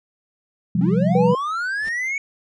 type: chord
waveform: sine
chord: C suspended fourth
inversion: none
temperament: just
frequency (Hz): 130.81 / 174.42 / 196.22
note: C3 / F3 / G3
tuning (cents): 0 / -2 / +2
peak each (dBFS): -24 / -18 / -20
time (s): 0.75-1.34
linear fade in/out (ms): 5
type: linear sweep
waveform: triangle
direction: up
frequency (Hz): 249.4 to 2250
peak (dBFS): -20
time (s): 0.81-2.18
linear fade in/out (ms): 2
type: tone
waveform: sine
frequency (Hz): 490.2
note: B4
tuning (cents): -13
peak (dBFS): -16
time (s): 1.15-1.35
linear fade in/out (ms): 2
type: noise with exponential growth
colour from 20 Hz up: pink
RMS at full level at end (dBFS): -36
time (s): 1.72-1.89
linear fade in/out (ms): 5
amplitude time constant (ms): 36
effects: resampled to 22050 Hz